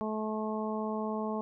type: harmonic tone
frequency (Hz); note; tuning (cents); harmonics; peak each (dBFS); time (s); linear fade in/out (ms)
216.3; A3; -29; 1 / 2 / 3 / 4 / 5; -34 / -37 / -39 / -40 / -41; 0.01-1.41; 0
effects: none